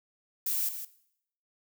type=noise with echo; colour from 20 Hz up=violet; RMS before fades=-30 dBFS; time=0.46-0.69 s; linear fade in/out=5 ms; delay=160 ms; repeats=1; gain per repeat=-9 dB; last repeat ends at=0.85 s; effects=noise-tail reverb RT60 0.7 s tail -17 dB re dry